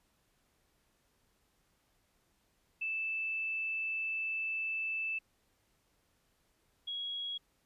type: tone pair in turn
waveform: sine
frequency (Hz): 2637 / 3316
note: E7 / G#7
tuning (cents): 0 / -3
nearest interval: major third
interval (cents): 397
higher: second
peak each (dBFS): -33 / -36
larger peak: first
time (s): 2.81-5.19 / 6.87-7.38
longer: first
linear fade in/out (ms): 10
effects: pink hiss -74 dBFS RMS until 7.65 s + resampled to 32000 Hz